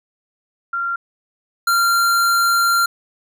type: tone pair in turn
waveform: sine / square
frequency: 1382 / 1382 Hz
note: F6 / F6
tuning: -19 / -19 cents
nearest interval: unison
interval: 0 cents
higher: neither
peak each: -19 / -14 dBFS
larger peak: second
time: 0.73-0.96 / 1.67-2.86 s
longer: second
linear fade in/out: 5 ms
effects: none